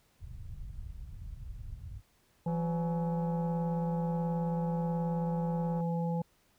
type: low-pass noise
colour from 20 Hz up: pink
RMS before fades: -43 dBFS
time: 0.19-2.02 s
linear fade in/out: 50 ms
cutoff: 120 Hz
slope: 24 dB/octave
type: harmonic tone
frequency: 168.4 Hz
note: E3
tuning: 37 cents sharp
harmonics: 1 / 3 / 5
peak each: -30 / -38 / -40 dBFS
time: 2.46-6.22 s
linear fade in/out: 5 ms
type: click train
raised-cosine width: 1 ms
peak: -35 dBFS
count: 623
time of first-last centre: 2.48-5.806 s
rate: 187 Hz
effects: pink hiss -69 dBFS RMS until 6.58 s